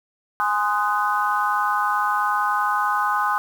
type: chord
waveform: sine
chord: Ab dominant seventh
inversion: none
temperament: just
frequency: 830.6 / 1038.3 / 1245.9 / 1495.1 Hz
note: Ab5 / C6 / Eb6 / Gb6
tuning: 0 / -14 / +2 / +18 cents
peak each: -24 / -24 / -23 / -26 dBFS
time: 0.4-3.38 s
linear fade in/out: 0 ms
effects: 7-bit